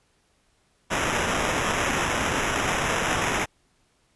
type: noise with sample-and-hold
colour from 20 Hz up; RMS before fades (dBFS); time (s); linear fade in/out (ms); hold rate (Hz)
violet; -25; 0.9-3.46; 20; 4410
effects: pink hiss -66 dBFS RMS until 4.15 s + resampled to 24000 Hz